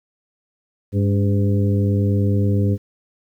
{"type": "harmonic tone with a mistuned harmonic", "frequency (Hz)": 101, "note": "G#2", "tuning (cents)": -48, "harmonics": [1, 2, 3, 4, 5], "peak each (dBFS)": [-16, -22, -26, -28, -30], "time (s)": [0.92, 2.78], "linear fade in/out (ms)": 50, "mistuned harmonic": 3, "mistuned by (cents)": -68, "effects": ["9-bit"]}